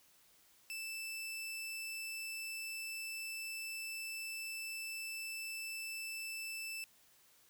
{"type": "tone", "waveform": "sawtooth", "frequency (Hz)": 2644, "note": "E7", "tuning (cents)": 5, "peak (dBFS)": -38, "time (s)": [0.7, 6.84], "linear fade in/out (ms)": 0, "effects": ["white hiss -67 dBFS RMS until 7.49 s"]}